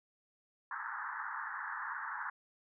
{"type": "band-pass noise", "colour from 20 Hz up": "white", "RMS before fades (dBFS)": -41, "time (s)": [0.71, 2.3], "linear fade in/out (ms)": 2, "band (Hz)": [850, 1800], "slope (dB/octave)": 96, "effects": []}